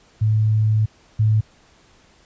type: tone pair in turn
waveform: sine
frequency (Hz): 108.4 / 108.4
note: A2 / A2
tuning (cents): -25 / -25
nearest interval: unison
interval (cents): 0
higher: neither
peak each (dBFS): -14 / -13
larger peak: second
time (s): 0.21-0.86 / 1.19-1.41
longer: first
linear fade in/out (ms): 10
effects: pink hiss -54 dBFS RMS until 2.25 s + resampled to 16000 Hz